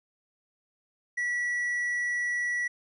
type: tone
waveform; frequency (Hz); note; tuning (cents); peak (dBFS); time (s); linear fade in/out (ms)
triangle; 1943; B6; -29; -25; 1.17-2.68; 10
effects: resampled to 24000 Hz + 11-bit